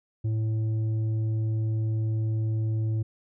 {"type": "tone with tanh clipping", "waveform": "sine", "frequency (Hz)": 110, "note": "A2", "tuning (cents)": 0, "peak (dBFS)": -25, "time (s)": [0.24, 3.03], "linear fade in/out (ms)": 10, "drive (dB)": 6, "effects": []}